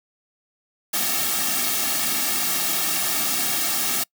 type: noise with comb filter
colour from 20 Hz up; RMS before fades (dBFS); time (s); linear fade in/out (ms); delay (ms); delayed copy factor
white; -23; 0.93-4.04; 10; 2; -0.95
effects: noise-tail reverb RT60 0.1 s tail -26 dB re dry + high-pass 150 Hz 12 dB/octave